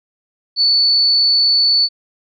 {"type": "tone", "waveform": "sine", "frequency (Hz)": 4468, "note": "C#8", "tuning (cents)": 13, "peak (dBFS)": -10, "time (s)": [0.56, 1.89], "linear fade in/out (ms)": 50, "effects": []}